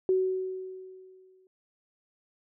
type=tone with exponential decay; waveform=sine; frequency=374.6 Hz; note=F#4; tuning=21 cents sharp; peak=-20 dBFS; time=0.09-1.47 s; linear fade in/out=1 ms; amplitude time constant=300 ms; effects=none